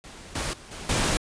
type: noise with level steps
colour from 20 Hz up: pink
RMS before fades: -44 / -29 / -46 / -38 / -24 dBFS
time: 0.04-1.17 s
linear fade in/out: 0 ms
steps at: 0.35 / 0.53 / 0.71 / 0.89 s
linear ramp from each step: 5 ms
effects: resampled to 22050 Hz